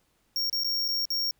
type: tone with dropouts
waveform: square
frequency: 5540 Hz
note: F8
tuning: 15 cents flat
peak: -26 dBFS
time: 0.36-1.31 s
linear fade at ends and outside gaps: 1 ms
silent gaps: 0.498-0.528 / 0.636-0.645 / 0.88-0.886 / 1.054-1.104 s
effects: pink hiss -70 dBFS RMS until 1.39 s